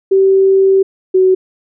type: tone pair in turn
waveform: sine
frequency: 385.9 / 374.3 Hz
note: G4 / F#4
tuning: -27 / +20 cents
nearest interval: minor second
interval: 53 cents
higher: first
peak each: -6 dBFS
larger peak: neither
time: 0.11-0.83 / 1.14-1.35 s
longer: first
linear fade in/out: 10 ms
effects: none